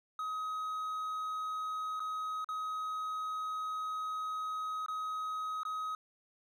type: tone with dropouts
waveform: triangle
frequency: 1265 Hz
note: D#6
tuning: 28 cents sharp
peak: -33 dBFS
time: 0.19-5.95 s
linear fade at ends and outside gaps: 2 ms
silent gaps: 1.996-2.002 / 2.445-2.488 / 4.862-4.883 / 5.633-5.651 s
effects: none